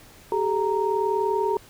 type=tone cluster; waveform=sine; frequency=385.8 / 426 / 930 Hz; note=G4 / G#4 / A#5; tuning=-28 / +44 / -4 cents; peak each=-25 dBFS; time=0.32-1.57 s; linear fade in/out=2 ms; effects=pink hiss -50 dBFS RMS until 1.69 s